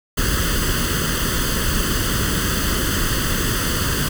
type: noise with comb filter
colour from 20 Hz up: pink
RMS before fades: -20 dBFS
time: 0.17-4.09 s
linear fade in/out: 10 ms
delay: 0.64 ms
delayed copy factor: +0.8
effects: none